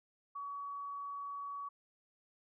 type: tone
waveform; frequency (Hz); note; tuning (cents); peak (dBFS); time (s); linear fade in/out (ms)
sine; 1131; C#6; +34; -40; 0.35-1.69; 10
effects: none